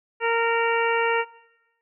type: harmonic tone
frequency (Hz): 461.9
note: A#4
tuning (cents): -16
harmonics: 1 / 2 / 3 / 4 / 5 / 6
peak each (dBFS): -23 / -26 / -28 / -29 / -30 / -31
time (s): 0.2-1.25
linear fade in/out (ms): 50
effects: noise-tail reverb RT60 0.9 s tail -18 dB re dry